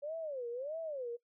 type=tone with vibrato; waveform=sine; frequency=556 Hz; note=C#5; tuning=5 cents sharp; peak=-37 dBFS; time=0.02-1.17 s; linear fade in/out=20 ms; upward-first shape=sine; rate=1.6 Hz; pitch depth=290 cents each way; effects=noise-tail reverb RT60 0.1 s tail -20 dB re dry